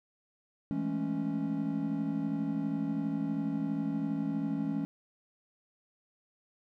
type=chord; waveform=triangle; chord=A major seventh; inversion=second; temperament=equal; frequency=164.81 / 207.7 / 220 / 277.2 Hz; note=E3 / G#3 / A3 / C#4; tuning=0 / 0 / 0 / 0 cents; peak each=-35 / -35 / -36 / -31 dBFS; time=0.71-4.85 s; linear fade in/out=0 ms; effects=none